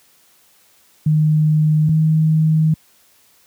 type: tone pair in turn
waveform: sine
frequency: 154 / 157.33 Hz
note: D#3 / D#3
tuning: -17 / +20 cents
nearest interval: unison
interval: 37 cents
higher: second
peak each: -11 dBFS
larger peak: neither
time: 1.06-1.89 / 1.89-2.74 s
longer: second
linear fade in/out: 5 ms
effects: white hiss -54 dBFS RMS until 3.46 s + high-pass 60 Hz 12 dB/octave